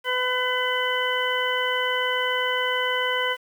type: harmonic tone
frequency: 503 Hz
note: B4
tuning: 32 cents sharp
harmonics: 1 / 2 / 3 / 4 / 6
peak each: -28 / -28 / -28 / -28 / -28 dBFS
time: 0.04-3.37 s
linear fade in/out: 50 ms
effects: 8-bit